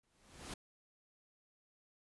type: noise with exponential growth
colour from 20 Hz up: pink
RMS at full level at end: -43 dBFS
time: 0.03-0.54 s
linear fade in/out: 5 ms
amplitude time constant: 110 ms
effects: resampled to 24000 Hz